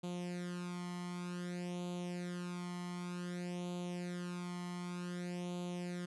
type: tone with flanger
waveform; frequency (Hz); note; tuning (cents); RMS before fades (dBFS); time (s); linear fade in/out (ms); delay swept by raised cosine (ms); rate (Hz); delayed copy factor
sawtooth; 177.1; F3; +24; -42; 0.03-6.06; 10; 0.28 to 0.97; 0.54; +0.75
effects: resampled to 24000 Hz